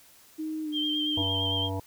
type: tone with pitch glide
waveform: sine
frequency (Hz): 312.8 to 301.6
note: D#4 to D4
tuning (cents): +9 to +46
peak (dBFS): -30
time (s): 0.38-1.23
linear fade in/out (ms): 20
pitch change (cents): -63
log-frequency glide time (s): 0.63-0.69
type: tone with vibrato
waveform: sine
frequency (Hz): 3165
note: G7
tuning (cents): +16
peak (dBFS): -27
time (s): 0.72-1.7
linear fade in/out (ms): 50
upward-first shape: sine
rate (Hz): 8.8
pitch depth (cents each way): 28
type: harmonic tone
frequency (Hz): 96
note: G2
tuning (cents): -36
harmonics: 1 / 3 / 5 / 7 / 9 / 10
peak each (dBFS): -31 / -36 / -38 / -39 / -41 / -41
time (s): 1.17-1.8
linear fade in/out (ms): 5
effects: white hiss -56 dBFS RMS until 1.86 s